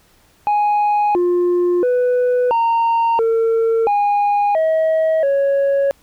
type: tone with pitch steps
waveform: sine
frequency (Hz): 831 / 353.5 / 495.6 / 922 / 453.8 / 819 / 639 / 555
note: G#5 / F4 / B4 / A#5 / A#4 / G#5 / D#5 / C#5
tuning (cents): +1 / +21 / +6 / -19 / -47 / -24 / +46 / +2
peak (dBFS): -10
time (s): 0.47-5.91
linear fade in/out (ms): 0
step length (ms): 680
effects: tanh soft clip ceiling -12 dBFS + pink hiss -54 dBFS RMS until 6.02 s